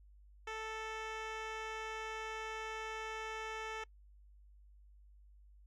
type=tone with low-pass filter; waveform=10% pulse; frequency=440 Hz; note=A4; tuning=in tune; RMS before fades=-43 dBFS; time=0.47-3.84 s; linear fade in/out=5 ms; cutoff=4600 Hz; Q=0.76; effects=noise-tail reverb RT60 0.1 s tail -25 dB re dry + added 50 Hz sine -58 dBFS peak until 5.66 s